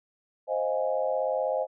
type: chord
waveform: sine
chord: F minor seventh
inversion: second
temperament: equal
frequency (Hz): 523.3 / 622.3 / 698.5 / 830.6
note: C5 / Eb5 / F5 / Ab5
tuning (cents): 0 / 0 / 0 / 0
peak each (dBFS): -28 / -29 / -34 / -34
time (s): 0.47-1.67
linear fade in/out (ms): 50
effects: none